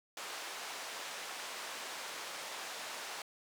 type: band-pass noise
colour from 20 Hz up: pink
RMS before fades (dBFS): -44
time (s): 0.17-3.22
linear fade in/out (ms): 2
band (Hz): 680 to 8200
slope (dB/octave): 12
effects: none